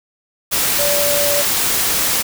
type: tone in noise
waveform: sine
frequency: 578 Hz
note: D5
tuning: 28 cents flat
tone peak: -18 dBFS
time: 0.78-1.43 s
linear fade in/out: 20 ms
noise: white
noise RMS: -17 dBFS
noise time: 0.51-2.23 s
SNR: -4 dB
effects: none